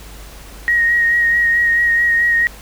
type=tone with vibrato; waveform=sine; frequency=1881 Hz; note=A#6; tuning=15 cents sharp; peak=-11 dBFS; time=0.68-2.47 s; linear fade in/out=0 ms; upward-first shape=sine; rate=4.6 Hz; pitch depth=22 cents each way; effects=added 50 Hz sine -36 dBFS peak until 2.61 s + pink hiss -39 dBFS RMS until 2.61 s